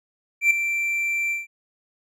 triangle tone with ADSR envelope, 2349 Hz, D7, in tune, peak -10 dBFS, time 0.41-1.47 s, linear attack 97 ms, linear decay 4 ms, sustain -10 dB, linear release 160 ms, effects none

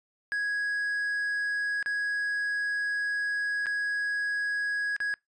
triangle tone with dropouts, 1661 Hz, G#6, in tune, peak -25 dBFS, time 0.32-5.14 s, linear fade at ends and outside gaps 0 ms, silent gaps 1.827-1.86 / 3.659-3.667 / 4.964-5.003 s, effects noise-tail reverb RT60 0.2 s tail -26 dB re dry + resampled to 22050 Hz

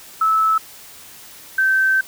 sine tone pair in turn, 1306 / 1548.6 Hz, E6 / G6, -17 / -22 cents, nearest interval minor third, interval 295 cents, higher second, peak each -13 dBFS, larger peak neither, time 0.21-0.58 / 1.58-2.01 s, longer second, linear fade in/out 5 ms, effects white hiss -41 dBFS RMS until 2.07 s

